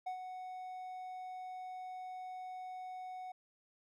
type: tone with ADSR envelope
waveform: triangle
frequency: 740 Hz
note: F#5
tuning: in tune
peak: -34 dBFS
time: 0.06-3.32 s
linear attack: 11 ms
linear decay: 95 ms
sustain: -7 dB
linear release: 6 ms
effects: none